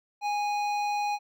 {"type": "tone with hard clipping", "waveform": "sine", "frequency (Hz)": 826, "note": "G#5", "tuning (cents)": -10, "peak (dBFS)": -28, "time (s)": [0.21, 1.19], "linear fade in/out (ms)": 50, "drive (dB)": 12, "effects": []}